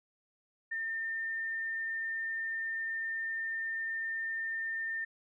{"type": "tone", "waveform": "sine", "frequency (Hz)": 1807, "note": "A6", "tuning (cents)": 46, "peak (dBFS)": -33, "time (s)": [0.71, 5.05], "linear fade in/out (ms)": 10, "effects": []}